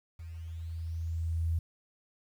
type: tone with level ramp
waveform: sine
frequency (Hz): 82.41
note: E2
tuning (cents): 0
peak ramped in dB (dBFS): -41 to -26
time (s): 0.19-1.59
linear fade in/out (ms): 5
effects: 10-bit